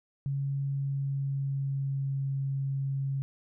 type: tone with pitch glide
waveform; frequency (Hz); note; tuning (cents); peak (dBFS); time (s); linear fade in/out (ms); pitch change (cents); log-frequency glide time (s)
sine; 138.59 to 136.68; C#3 to C#3; 0 to -24; -28; 0.26-3.22; 0; -24; 0.62-2.28
effects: none